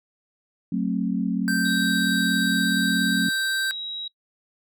sine chord, F# diminished, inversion none, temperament just, 185 / 222 / 266.4 Hz, F#3 / A3 / C4, 0 / +16 / +31 cents, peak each -25 / -26 / -27 dBFS, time 0.72-3.29 s, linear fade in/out 5 ms
square tone, 1562 Hz, G6, 7 cents flat, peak -24 dBFS, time 1.48-3.71 s, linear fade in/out 0 ms
sine tone with pitch glide, 3825 to 3847 Hz, A#7 to B7, +44 to -46 cents, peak -29 dBFS, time 1.65-4.08 s, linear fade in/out 5 ms, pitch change +10 cents, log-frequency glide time 2.54-3.9 s
effects noise-tail reverb RT60 0.1 s tail -23 dB re dry

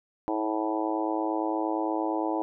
harmonic tone with a mistuned harmonic, 108.7 Hz, A2, 21 cents flat, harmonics 3 / 4 / 5 / 6 / 7 / 8 / 9, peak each -29 / -36 / -35 / -36 / -34 / -34 / -37 dBFS, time 0.28-2.42 s, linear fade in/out 0 ms, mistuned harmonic 3, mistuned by -19 cents, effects none

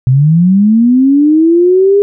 sine linear sweep, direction up, 123.47 to 410 Hz, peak -4 dBFS, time 0.07-2.02 s, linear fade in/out 0 ms, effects none

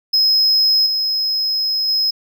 triangle tone with level steps, 5120 Hz, D#8, 49 cents sharp, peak -10 / -15 / -13 dBFS, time 0.13-2.11 s, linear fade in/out 10 ms, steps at 0.86 / 1.88 s, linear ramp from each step 5 ms, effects none

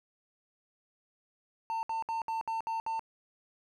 triangle tone bursts, 900 Hz, A5, 39 cents sharp, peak -29 dBFS, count 7, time 1.7-2.994 s, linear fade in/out 0 ms, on 130 ms, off 64 ms, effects none

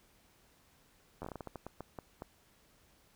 slowing click train, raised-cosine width 1 ms, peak -28 dBFS, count 14, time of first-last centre 1.22-2.221 s, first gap 11 ms, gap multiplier 1.29, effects pink hiss -67 dBFS RMS until 3.15 s

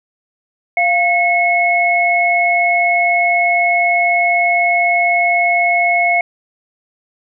sine tone pair together, 695.9 / 2186 Hz, F5 / C#7, -6 / -25 cents, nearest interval octave + minor sixth, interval 1981 cents, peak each -14 / -13 dBFS, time 0.77-6.21 s, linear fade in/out 2 ms, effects none

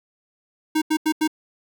square tone bursts, 311.6 Hz, D#4, 3 cents sharp, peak -18 dBFS, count 4, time 0.75-1.277 s, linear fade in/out 10 ms, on 68 ms, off 85 ms, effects none

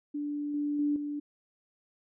sine tone with level steps, 292.3 Hz, D4, 8 cents flat, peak -31 / -28 / -25 / -32 dBFS, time 0.14-1.2 s, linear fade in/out 10 ms, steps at 0.54 / 0.79 / 0.96 s, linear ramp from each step 2 ms, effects none

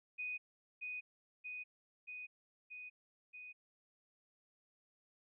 sine tone with echo, 2489 Hz, D#7, in tune, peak -39 dBFS, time 0.18-0.38 s, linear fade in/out 20 ms, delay 630 ms, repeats 5, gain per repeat -2 dB, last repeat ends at 3.53 s, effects none

